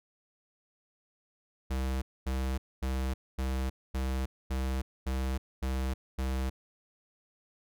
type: tone bursts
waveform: square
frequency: 65.41 Hz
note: C2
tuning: in tune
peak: -30 dBFS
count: 9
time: 1.7-6.5 s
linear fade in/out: 10 ms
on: 320 ms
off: 240 ms
effects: none